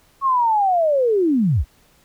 sine linear sweep, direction down, 1108.7 to 43.75 Hz, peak -14 dBFS, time 0.21-1.65 s, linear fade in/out 50 ms, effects pink hiss -56 dBFS RMS until 2.04 s

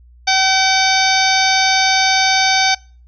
harmonic tone with a mistuned harmonic, 765 Hz, G5, 42 cents flat, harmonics 1 / 2 / 3 / 4 / 5 / 6 / 7 / 8, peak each -16 / -20 / -18 / -27 / -20 / -19 / -24 / -22 dBFS, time 0.27-2.75 s, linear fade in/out 10 ms, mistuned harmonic 5, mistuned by -76 cents, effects noise-tail reverb RT60 0.4 s tail -25 dB re dry + added 60 Hz sine -42 dBFS peak until 3.07 s

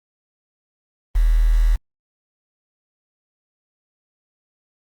sine tone with quantisation, 40.03 Hz, D#1, 50 cents sharp, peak -12 dBFS, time 1.15-1.76 s, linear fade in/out 10 ms, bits 6, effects Opus 32 kbps

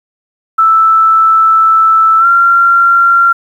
sine tone with pitch glide, 1319 to 1376.6 Hz, E6 to F6, +1 to -25 cents, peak -4 dBFS, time 0.58-3.33 s, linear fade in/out 10 ms, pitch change +74 cents, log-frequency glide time 2.19-2.26 s, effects 7-bit

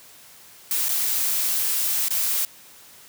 blue noise with dropouts, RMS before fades -23 dBFS, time 0.71-2.45 s, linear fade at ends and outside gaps 1 ms, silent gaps 0.885-0.891 / 2.084-2.106 s, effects white hiss -48 dBFS RMS until 3.08 s + high-pass 60 Hz 12 dB/octave

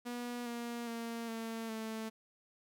sawtooth tone with pitch steps, 242.1 / 236.7 / 231.4 / 226.3 / 221.2 Hz, B3 / A#3 / A#3 / A3 / A3, -34 / +27 / -13 / +49 / +9 cents, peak -35 dBFS, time 0.05-2.1 s, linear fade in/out 20 ms, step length 410 ms, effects none

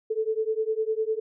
sine beating tone pair, 434.3 / 444.2 Hz, A4 / A4, -23 / +16 cents, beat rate 9.9 Hz, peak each -27 dBFS, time 0.1-1.2 s, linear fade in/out 10 ms, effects none

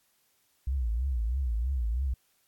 sine tone with vibrato, 61.1 Hz, B1, 18 cents flat, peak -26 dBFS, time 0.67-2.14 s, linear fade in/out 5 ms, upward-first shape triangle, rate 3.1 Hz, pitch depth 240 cents each way, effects white hiss -70 dBFS RMS until 2.47 s + AAC 64 kbps

